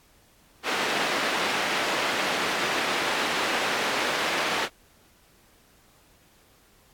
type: band-pass noise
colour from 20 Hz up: white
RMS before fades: -27 dBFS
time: 0.63-4.69 s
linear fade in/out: 50 ms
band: 250 to 2500 Hz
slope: 12 dB/octave
effects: pink hiss -59 dBFS RMS until 6.93 s + AAC 64 kbps